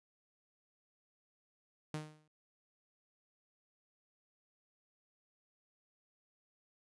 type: tone with exponential decay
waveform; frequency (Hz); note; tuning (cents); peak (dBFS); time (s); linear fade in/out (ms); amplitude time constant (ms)
sawtooth; 153.5; D#3; -23; -32; 1.94-2.28; 2; 73
effects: resampled to 24000 Hz